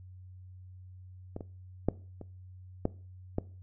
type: clicks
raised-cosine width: 2 ms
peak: -24 / -27 / -12 / -29 / -14 / -16 dBFS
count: 6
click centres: 1.364 / 1.408 / 1.886 / 2.213 / 2.854 / 3.384 s
effects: noise-tail reverb RT60 0.4 s tail -20 dB re dry + added 92 Hz sine -47 dBFS peak until 3.62 s